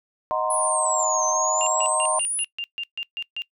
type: chord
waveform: sine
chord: C half-diminished seventh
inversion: first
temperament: equal with one note detuned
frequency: 624.4 / 740 / 932.3 / 1046.5 Hz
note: Eb5 / Gb5 / Bb5 / C6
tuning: +6 / 0 / 0 / 0 cents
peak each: -26 / -29 / -28 / -26 dBFS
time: 0.31-2.19 s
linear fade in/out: 0 ms
type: exponential two-way sweep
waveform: sine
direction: down then up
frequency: 10210 to 6180 to 10210 Hz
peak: -23 dBFS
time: 0.5-2.44 s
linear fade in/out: 5 ms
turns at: 1.26 s
type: tone bursts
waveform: sine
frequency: 2794 Hz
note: F7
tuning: in tune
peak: -26 dBFS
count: 10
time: 1.61-3.42 s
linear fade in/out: 0 ms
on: 55 ms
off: 140 ms
effects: noise-tail reverb RT60 0.1 s tail -22 dB re dry